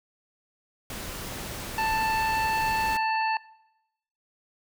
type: noise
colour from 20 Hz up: pink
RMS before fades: -36 dBFS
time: 0.9-2.97 s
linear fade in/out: 2 ms
type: harmonic tone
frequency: 884 Hz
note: A5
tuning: 8 cents sharp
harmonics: 1 / 2 / 3 / 5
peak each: -25 / -32 / -33 / -40 dBFS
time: 1.78-3.37 s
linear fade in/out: 2 ms
effects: noise-tail reverb RT60 0.9 s tail -20 dB re dry